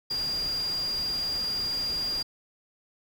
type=tone in noise; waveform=sine; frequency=4808 Hz; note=D8; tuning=40 cents sharp; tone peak=-27 dBFS; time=0.1-2.23 s; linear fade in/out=10 ms; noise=pink; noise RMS=-41 dBFS; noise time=0.1-2.23 s; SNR=+11 dB; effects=none